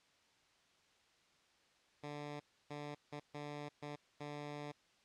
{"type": "tone bursts at uneven times", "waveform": "10% pulse", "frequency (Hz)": 146.83, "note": "D3", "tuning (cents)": 0, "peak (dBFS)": -36, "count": 6, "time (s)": [[2.03, 2.4], [2.7, 2.95], [3.12, 3.2], [3.34, 3.69], [3.82, 3.96], [4.2, 4.72]], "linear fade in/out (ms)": 10, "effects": ["white hiss -71 dBFS RMS until 5.04 s", "low-pass 5000 Hz 12 dB/octave"]}